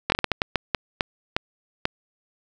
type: slowing click train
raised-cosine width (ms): 0.3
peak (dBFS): -4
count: 12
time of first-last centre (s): 0.1-1.854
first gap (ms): 21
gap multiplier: 1.37
effects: none